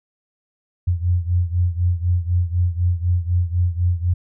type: beating tone pair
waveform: sine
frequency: 87 / 91 Hz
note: F2 / F#2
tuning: -6 / -28 cents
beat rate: 4 Hz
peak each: -18 / -21 dBFS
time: 0.87-4.14 s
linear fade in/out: 10 ms
effects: none